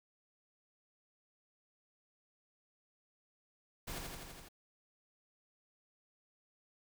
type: noise with echo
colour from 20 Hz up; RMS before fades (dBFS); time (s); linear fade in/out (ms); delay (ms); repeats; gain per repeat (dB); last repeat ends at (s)
pink; -43; 3.87-3.99; 10; 83; 6; -2; 4.488
effects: none